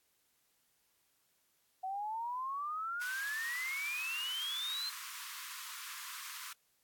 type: exponential sweep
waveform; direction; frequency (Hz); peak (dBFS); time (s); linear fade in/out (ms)
sine; up; 744 to 4186; -36; 1.83-4.9; 10
type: high-pass noise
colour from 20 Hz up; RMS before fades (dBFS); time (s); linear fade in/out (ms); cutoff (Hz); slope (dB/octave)
pink; -46; 3.01-6.53; 5; 990; 96
effects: white hiss -75 dBFS RMS until 6.83 s + AAC 64 kbps